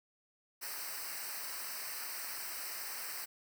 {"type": "noise with comb filter", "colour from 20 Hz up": "white", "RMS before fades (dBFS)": -42, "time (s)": [0.61, 3.26], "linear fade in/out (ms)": 20, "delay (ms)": 0.29, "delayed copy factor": -0.9, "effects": []}